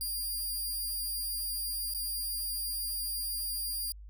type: tone with dropouts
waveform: 5% pulse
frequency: 4802 Hz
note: D8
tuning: 38 cents sharp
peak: -26 dBFS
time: 0.01-3.92 s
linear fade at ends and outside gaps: 1 ms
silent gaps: 1.938-1.947 s
effects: added 51 Hz sine -45 dBFS peak until 4.09 s